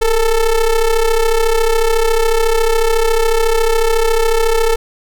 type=ring-modulated tone; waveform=square; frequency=220 Hz; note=A3; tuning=in tune; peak=-8 dBFS; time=0.01-4.76 s; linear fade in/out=10 ms; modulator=237 Hz; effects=none